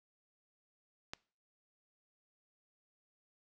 click, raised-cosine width 0.2 ms, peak -23 dBFS, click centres 1.135 s, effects noise-tail reverb RT60 0.4 s tail -23 dB re dry

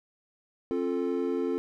triangle chord, F major, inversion second, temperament equal with one note detuned, 267.9 / 349.2 / 440 Hz, C4 / F4 / A4, +41 / 0 / 0 cents, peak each -29 dBFS, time 0.71-1.58 s, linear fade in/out 0 ms, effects none

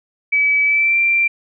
sine tone with pitch glide, 2290 to 2360 Hz, D7 to D7, -44 to +8 cents, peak -12 dBFS, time 0.32-1.28 s, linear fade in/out 10 ms, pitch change +52 cents, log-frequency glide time 0.64-0.98 s, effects none

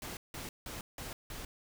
pink noise bursts, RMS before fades -43 dBFS, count 5, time 0.02-1.45 s, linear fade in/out 2 ms, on 150 ms, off 170 ms, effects none

